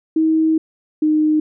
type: tone pair in turn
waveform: sine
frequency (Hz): 318.2 / 307.5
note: D#4 / D#4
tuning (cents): +39 / -20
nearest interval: minor second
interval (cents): 59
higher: first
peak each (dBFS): -12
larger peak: neither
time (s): 0.16-0.58 / 1.02-1.4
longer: first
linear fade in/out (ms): 5
effects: none